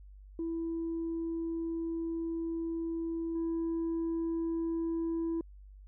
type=tone with level steps; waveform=sine; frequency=330.8 Hz; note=E4; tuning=6 cents sharp; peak=-31 / -28 dBFS; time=0.39-5.41 s; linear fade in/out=2 ms; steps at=3.35 s; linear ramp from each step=5 ms; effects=tanh soft clip ceiling -29 dBFS + added 49 Hz sine -49 dBFS peak until 5.87 s

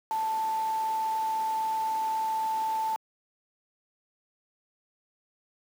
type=tone in noise; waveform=sine; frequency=882 Hz; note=A5; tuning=4 cents sharp; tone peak=-26 dBFS; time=0.11-2.96 s; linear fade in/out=0 ms; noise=pink; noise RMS=-44 dBFS; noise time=0.11-2.96 s; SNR=+15 dB; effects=high-pass 300 Hz 12 dB/octave

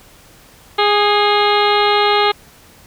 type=harmonic tone with a mistuned harmonic; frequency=412.7 Hz; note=G#4; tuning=11 cents flat; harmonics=1 / 2 / 3 / 4 / 5 / 6 / 7 / 8 / 9 / 10; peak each=-16 / -16 / -18 / -25 / -22 / -28 / -25 / -24 / -24 / -25 dBFS; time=0.78-2.32 s; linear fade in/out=10 ms; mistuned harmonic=5; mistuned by=+48 cents; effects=pink hiss -45 dBFS RMS until 2.86 s

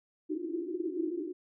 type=band-pass noise; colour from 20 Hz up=white; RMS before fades=-35 dBFS; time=0.29-1.33 s; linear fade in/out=20 ms; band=310 to 360 Hz; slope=96 dB/octave; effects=none

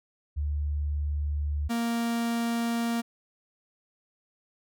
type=tone pair in turn; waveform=sine / 45% pulse; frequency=73.42 / 233.1 Hz; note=D2 / A#3; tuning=0 / 0 cents; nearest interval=octave + minor sixth; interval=2000 cents; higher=second; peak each=-26 / -26 dBFS; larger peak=neither; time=0.36-1.69 / 1.69-3.02 s; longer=neither; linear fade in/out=20 ms; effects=none

